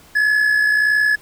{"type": "tone with amplitude modulation", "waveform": "triangle", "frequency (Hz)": 1703, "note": "G#6", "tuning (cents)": 43, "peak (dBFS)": -9, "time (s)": [0.15, 1.16], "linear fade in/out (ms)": 10, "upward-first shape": "sine", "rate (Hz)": 61.5, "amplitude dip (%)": 50, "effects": ["pink hiss -47 dBFS RMS until 1.21 s"]}